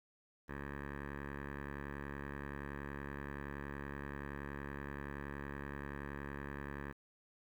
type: tone with low-pass filter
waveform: 10% pulse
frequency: 70.6 Hz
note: C#2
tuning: 32 cents sharp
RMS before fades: -45 dBFS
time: 0.48-6.93 s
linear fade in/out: 20 ms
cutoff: 1700 Hz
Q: 3.5
effects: 11-bit